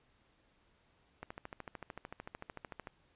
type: click train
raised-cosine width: 0.5 ms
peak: -28 dBFS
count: 23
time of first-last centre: 1.23-2.872 s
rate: 13.4 Hz
effects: pink hiss -71 dBFS RMS until 3.15 s + resampled to 8000 Hz

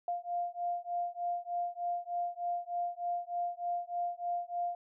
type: beating tone pair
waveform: sine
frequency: 698.5 / 701.8 Hz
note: F5 / F5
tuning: 0 / +8 cents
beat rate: 3.3 Hz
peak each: -36 / -36 dBFS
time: 0.08-4.75 s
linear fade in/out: 2 ms
effects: none

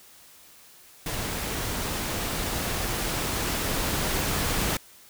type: noise with level ramp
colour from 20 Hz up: pink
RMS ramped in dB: -31 to -26 dBFS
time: 1.06-4.77 s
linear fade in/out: 2 ms
effects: white hiss -52 dBFS RMS until 5.09 s

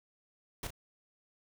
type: noise with echo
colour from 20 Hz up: pink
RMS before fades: -38 dBFS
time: 0.63-0.67 s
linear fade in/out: 2 ms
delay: 35 ms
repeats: 1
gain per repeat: -9 dB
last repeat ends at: 0.705 s
effects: none

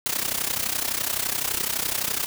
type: noise with amplitude modulation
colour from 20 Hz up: white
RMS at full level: -23 dBFS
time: 0.06-2.26 s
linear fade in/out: 0 ms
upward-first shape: sine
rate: 31.8 Hz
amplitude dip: 80%
effects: none

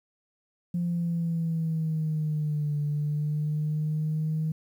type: exponential two-way sweep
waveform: sine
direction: down then up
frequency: 174.61 to 146.83 to 157.9 Hz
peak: -24 dBFS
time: 0.74-4.52 s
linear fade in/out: 5 ms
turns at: 2.79 s
effects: tanh soft clip ceiling -21 dBFS + 10-bit

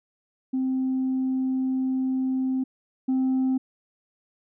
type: tone pair in turn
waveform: sine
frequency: 261 / 261 Hz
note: C4 / C4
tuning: -4 / -4 cents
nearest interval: unison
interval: 0 cents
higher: neither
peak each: -21 / -18 dBFS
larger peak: second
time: 0.53-2.64 / 3.08-3.58 s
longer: first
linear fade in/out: 10 ms
effects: tanh soft clip ceiling -19 dBFS

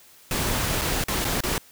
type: noise with dropouts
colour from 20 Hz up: pink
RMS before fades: -25 dBFS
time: 0.31-1.58 s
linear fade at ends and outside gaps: 1 ms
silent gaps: 0.813-0.817 / 1.039-1.083 / 1.245-1.25 / 1.406-1.436 s
effects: white hiss -52 dBFS RMS until 1.71 s

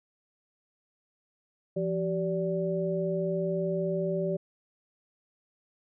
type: tone cluster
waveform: sine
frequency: 171.3 / 385 / 580 Hz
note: F3 / G4 / D5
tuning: -33 / -31 / -22 cents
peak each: -31 dBFS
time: 1.76-4.37 s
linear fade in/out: 10 ms
effects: none

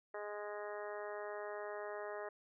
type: harmonic tone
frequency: 207.7 Hz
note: G#3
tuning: in tune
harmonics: 2 / 3 / 4 / 5 / 6 / 7 / 8 / 9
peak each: -46 / -46 / -51 / -53 / -53 / -57 / -55 / -54 dBFS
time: 0.14-2.29 s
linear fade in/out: 5 ms
effects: none

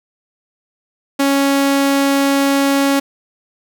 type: tone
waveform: sawtooth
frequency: 277.2 Hz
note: C#4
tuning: in tune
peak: -8 dBFS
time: 1.19-3 s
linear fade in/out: 10 ms
effects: none

